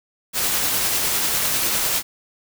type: noise with tremolo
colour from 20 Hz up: white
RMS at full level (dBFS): -20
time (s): 0.33-2.03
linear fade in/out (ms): 50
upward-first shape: triangle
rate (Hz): 10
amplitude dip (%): 25
effects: none